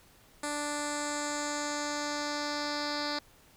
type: tone with low-pass filter sweep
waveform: 10% pulse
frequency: 293.7 Hz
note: D4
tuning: in tune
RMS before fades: -34 dBFS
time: 0.43-3.19 s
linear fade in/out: 5 ms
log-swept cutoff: 9000 to 4800 Hz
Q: 3.8
effects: pink hiss -60 dBFS RMS until 3.56 s